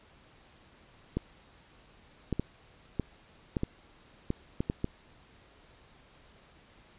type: clicks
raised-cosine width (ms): 3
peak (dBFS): -16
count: 10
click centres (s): 1.17 / 2.327 / 2.396 / 2.997 / 3.568 / 3.634 / 4.304 / 4.605 / 4.699 / 4.844
effects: pink hiss -59 dBFS RMS until 6.98 s + resampled to 8000 Hz